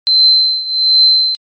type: tone with tremolo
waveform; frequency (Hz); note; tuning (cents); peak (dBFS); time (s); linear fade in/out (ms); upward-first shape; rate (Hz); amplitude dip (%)
sine; 4088; C8; -41; -4; 0.07-1.35; 0; triangle; 1.3; 85
effects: MP3 48 kbps